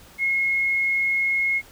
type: tone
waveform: sine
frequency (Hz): 2163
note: C#7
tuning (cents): -43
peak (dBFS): -19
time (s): 0.18-1.62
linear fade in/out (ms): 50
effects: pink hiss -49 dBFS RMS until 1.71 s